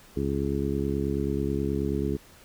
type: harmonic tone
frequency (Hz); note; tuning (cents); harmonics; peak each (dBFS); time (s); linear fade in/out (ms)
69.3; C#2; 0; 1 / 2 / 3 / 4 / 5 / 6; -32 / -32 / -32 / -32 / -32 / -32; 0.16-2.17; 10
effects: pink hiss -53 dBFS RMS until 2.44 s